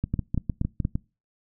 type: two click trains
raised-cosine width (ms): 5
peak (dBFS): -13 / -12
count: 7 / 4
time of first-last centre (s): 0.04-0.955 / 0.14-0.851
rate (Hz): 6.56 / 4.22
effects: noise-tail reverb RT60 0.3 s tail -24 dB re dry